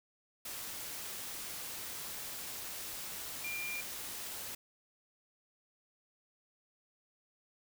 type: tone in noise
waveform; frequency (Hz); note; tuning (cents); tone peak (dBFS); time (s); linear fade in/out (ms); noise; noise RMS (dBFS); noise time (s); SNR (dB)
sine; 2392; D7; +31; -38; 3.44-3.81; 5; white; -43; 0.45-4.55; +2
effects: none